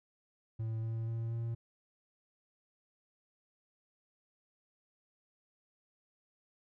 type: tone with pitch steps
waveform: triangle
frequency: 111.9 / 113.13 / 114.38 / 115.65 Hz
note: A2 / A2 / A#2 / A#2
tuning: +30 / +49 / -32 / -13 cents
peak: -32 dBFS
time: 0.59-1.55 s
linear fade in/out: 10 ms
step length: 240 ms
effects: none